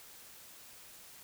silence, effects white hiss -54 dBFS RMS until 1.23 s

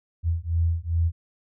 sine beating tone pair, 82.41 / 84.91 Hz, E2 / F2, 0 / -48 cents, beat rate 2.5 Hz, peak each -24 dBFS, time 0.23-1.12 s, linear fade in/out 50 ms, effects none

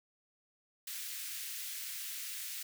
white high-pass noise, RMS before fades -42 dBFS, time 0.87-2.63 s, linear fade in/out 5 ms, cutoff 1700 Hz, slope 24 dB/octave, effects none

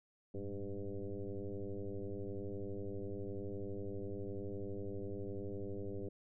sine tone with frequency modulation, 196 Hz, G3, in tune, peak -39 dBFS, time 0.34-6.09 s, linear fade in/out 5 ms, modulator 101 Hz, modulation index 3, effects none

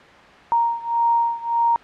sine beating tone pair, 932.3 / 934 Hz, A#5 / A#5, 0 / +3 cents, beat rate 1.7 Hz, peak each -19 / -21 dBFS, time 0.52-1.76 s, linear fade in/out 0 ms, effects white hiss -44 dBFS RMS until 1.83 s + low-pass 2000 Hz 12 dB/octave

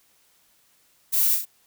violet noise with echo, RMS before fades -22 dBFS, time 1.12-1.36 s, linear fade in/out 20 ms, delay 32 ms, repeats 3, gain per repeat -4 dB, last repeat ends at 1.456 s, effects white hiss -62 dBFS RMS until 1.66 s

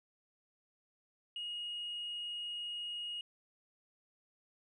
triangle tone with hard clipping, 2877 Hz, F#7, 49 cents flat, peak -39 dBFS, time 1.36-3.21 s, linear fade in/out 2 ms, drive 4 dB, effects resampled to 22050 Hz

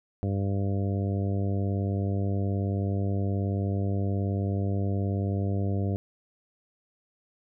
harmonic tone, 98.8 Hz, G2, 14 cents sharp, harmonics 1 / 2 / 3 / 4 / 5 / 6 / 7, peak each -26 / -32 / -36 / -38 / -40 / -42 / -43 dBFS, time 0.23-5.96 s, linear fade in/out 0 ms, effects none

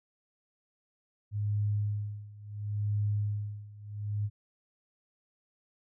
sine tone with tremolo, 103.83 Hz, G#2, in tune, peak -26 dBFS, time 1.31-4.3 s, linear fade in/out 50 ms, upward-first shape sine, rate 0.72 Hz, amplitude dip 90%, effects none

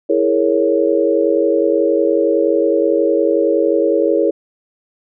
sine chord, A# half-diminished seventh, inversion second, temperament equal, 329.6 / 415.3 / 466.2 / 554.4 Hz, E4 / G#4 / A#4 / C#5, 0 / 0 / 0 / 0 cents, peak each -17 dBFS, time 0.09-4.31 s, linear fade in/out 10 ms, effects none

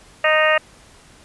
harmonic tone, 310 Hz, D#4, 6 cents flat, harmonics 2 / 3 / 4 / 5 / 6 / 7 / 8 / 9, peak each -17 / -28 / -21 / -27 / -18 / -27 / -25 / -24 dBFS, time 0.24-0.58 s, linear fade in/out 5 ms, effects pink hiss -48 dBFS RMS until 1.24 s + resampled to 24000 Hz

